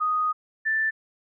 sine tone pair in turn, 1244.5 / 1766.6 Hz, D#6 / A6, 0 / +6 cents, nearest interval tritone, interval 606 cents, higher second, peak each -21 dBFS, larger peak neither, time 0-0.33 / 0.65-0.91 s, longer first, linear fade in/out 20 ms, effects none

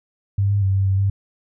sine tone with pitch steps, 99.4 / 101.1 / 96.4 / 97.2 / 96.3 / 98.6 Hz, G2 / G#2 / G2 / G2 / G2 / G2, +25 / -46 / -28 / -14 / -30 / +11 cents, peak -15 dBFS, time 0.38-1.1 s, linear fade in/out 5 ms, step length 120 ms, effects none

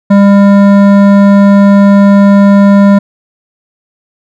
sine tone with hard clipping, 200 Hz, G3, 35 cents sharp, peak -3 dBFS, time 0.1-2.99 s, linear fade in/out 10 ms, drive 13 dB, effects none

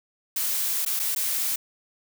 blue noise with dropouts, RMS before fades -26 dBFS, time 0.36-1.56 s, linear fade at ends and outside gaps 5 ms, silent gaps 0.851-0.861 / 0.994-0.997 / 1.15-1.161 s, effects none

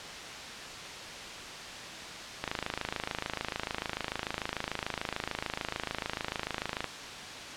click train, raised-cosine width 0.3 ms, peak -15 dBFS, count 119, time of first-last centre 2.44-6.843 s, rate 26.8 Hz, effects white hiss -41 dBFS RMS until 7.56 s + low-pass 5000 Hz 12 dB/octave

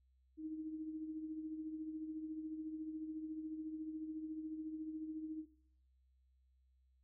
sine tone with tremolo, 313.3 Hz, D#4, 12 cents sharp, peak -39 dBFS, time 0.37-5.46 s, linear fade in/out 50 ms, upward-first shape triangle, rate 14 Hz, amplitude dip 60%, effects noise-tail reverb RT60 0.7 s tail -20 dB re dry + added 64 Hz sine -70 dBFS peak until 7.03 s

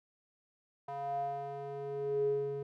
square tone with band-pass filter sweep, 140.2 Hz, C#3, 20 cents sharp, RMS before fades -36 dBFS, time 0.88-2.63 s, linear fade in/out 5 ms, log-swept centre 810 to 350 Hz, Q 8.5, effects none

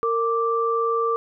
sine tone pair together, 459.2 / 1173 Hz, A#4 / D6, -26 / -2 cents, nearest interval octave + major third, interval 1624 cents, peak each -22 dBFS, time 0.03-1.16 s, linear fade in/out 0 ms, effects none

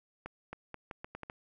accelerating click train, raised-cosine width 0.5 ms, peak -26 dBFS, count 8, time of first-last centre 0.26-1.299 s, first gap 270 ms, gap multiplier 0.79, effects none

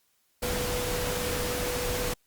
sine tone in noise, 492.3 Hz, B4, 6 cents flat, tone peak -32 dBFS, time 0.42-2.14 s, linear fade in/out 10 ms, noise pink, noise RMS -31 dBFS, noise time 0.42-2.14 s, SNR -4 dB, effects white hiss -70 dBFS RMS until 2.26 s + Opus 48 kbps

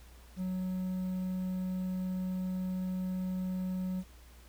triangle tone with quantisation, 185 Hz, F#3, in tune, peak -30 dBFS, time 0.36-4.04 s, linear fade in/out 50 ms, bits 10, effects added 60 Hz sine -53 dBFS peak until 4.48 s + pink hiss -60 dBFS RMS until 4.48 s

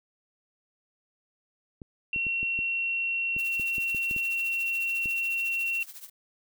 clicks, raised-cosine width 3 ms, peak -28 dBFS, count 12, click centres 1.818 / 2.162 / 2.267 / 2.43 / 2.59 / 3.365 / 3.597 / 3.782 / 3.947 / 4.112 / 4.164 / 5.058 s
sine tone, 2728 Hz, F7, 41 cents flat, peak -26 dBFS, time 2.13-5.83 s, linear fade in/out 2 ms
blue noise with tremolo, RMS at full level -41 dBFS, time 3.38-6.1 s, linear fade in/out 10 ms, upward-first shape triangle, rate 14 Hz, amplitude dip 85%
effects none

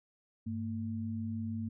sine tone pair together, 99.76 / 226.1 Hz, G2 / A3, +31 / +47 cents, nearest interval octave + major second, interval 1416 cents, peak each -38 / -36 dBFS, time 0.46-1.69 s, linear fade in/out 10 ms, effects none

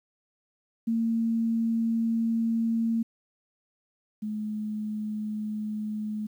sine tone pair in turn, 227.9 / 213.1 Hz, A#3 / G#3, -39 / +45 cents, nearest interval minor second, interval 116 cents, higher first, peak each -23 / -29 dBFS, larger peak first, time 0.87-3.03 / 4.22-6.27 s, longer first, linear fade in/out 10 ms, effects 10-bit

